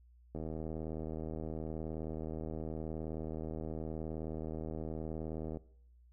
click train, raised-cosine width 2 ms, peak -28 dBFS, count 414, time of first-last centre 0.35-5.571 s, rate 79.1 Hz, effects noise-tail reverb RT60 0.7 s tail -20 dB re dry + added 60 Hz sine -59 dBFS peak until 6.12 s

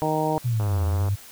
harmonic tone, 155.56 Hz, D#3, in tune, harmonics 1 / 2 / 3 / 4 / 5 / 6, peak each -28 / -28 / -28 / -28 / -28 / -28 dBFS, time 0.02-0.38 s, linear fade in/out 0 ms
sine exponential two-way sweep, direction down then up, 126 to 83.6 to 102.6 Hz, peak -20 dBFS, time 0.44-1.16 s, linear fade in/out 20 ms, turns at 0.86 s
click train, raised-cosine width 1 ms, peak -20 dBFS, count 51, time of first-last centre 0.6-1.085 s, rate 103 Hz
effects white hiss -45 dBFS RMS until 1.31 s

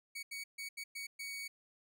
sawtooth tone bursts at uneven times, 2242 Hz, C#7, 19 cents sharp, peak -38 dBFS, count 6, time 0.15-0.23 / 0.31-0.44 / 0.58-0.69 / 0.77-0.84 / 0.95-1.07 / 1.19-1.48 s, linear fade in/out 10 ms, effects none

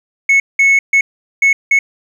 sine tone bursts at uneven times, 2200 Hz, C#7, 14 cents flat, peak -4 dBFS, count 5, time 0.29-0.4 / 0.59-0.79 / 0.93-1.01 / 1.42-1.53 / 1.71-1.79 s, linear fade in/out 5 ms, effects tanh soft clip ceiling -6 dBFS + 7-bit

